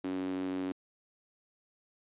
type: tone with high-pass filter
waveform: sawtooth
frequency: 93 Hz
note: F#2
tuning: 9 cents sharp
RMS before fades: -35 dBFS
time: 0.04-0.72 s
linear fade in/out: 0 ms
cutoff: 290 Hz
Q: 5.5
effects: resampled to 8000 Hz